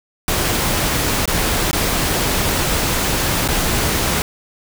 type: noise with dropouts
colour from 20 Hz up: pink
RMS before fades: -18 dBFS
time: 0.28-4.22 s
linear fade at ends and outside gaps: 1 ms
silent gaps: 1.256-1.276 / 1.712-1.73 / 3.478-3.486 s
effects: none